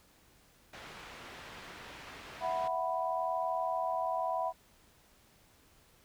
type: low-pass noise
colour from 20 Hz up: white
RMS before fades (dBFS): -49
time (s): 0.73-2.68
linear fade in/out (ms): 5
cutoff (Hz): 2400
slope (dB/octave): 12
type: chord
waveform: sine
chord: E suspended second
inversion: none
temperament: equal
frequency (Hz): 659.3 / 740 / 987.8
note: E5 / F#5 / B5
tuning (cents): 0 / 0 / 0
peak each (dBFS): -35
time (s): 2.4-4.53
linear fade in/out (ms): 50
effects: pink hiss -64 dBFS RMS until 6.04 s